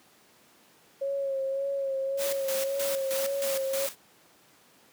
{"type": "tone with vibrato", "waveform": "sine", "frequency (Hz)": 546, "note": "C#5", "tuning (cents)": -26, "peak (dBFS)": -27, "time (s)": [1.01, 3.87], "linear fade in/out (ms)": 10, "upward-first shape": "sine", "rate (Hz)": 1.8, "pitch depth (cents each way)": 31}
{"type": "noise with tremolo", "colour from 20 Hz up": "white", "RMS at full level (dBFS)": -33, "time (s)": [2.17, 3.96], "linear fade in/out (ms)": 50, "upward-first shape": "square", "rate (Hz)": 3.2, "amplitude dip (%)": 70}
{"effects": ["pink hiss -59 dBFS RMS until 4.92 s", "high-pass 200 Hz 12 dB/octave"]}